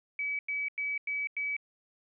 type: tone bursts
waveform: sine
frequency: 2285 Hz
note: D7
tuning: 48 cents flat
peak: -30 dBFS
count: 5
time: 0.19-1.566 s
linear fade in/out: 2 ms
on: 200 ms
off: 94 ms
effects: none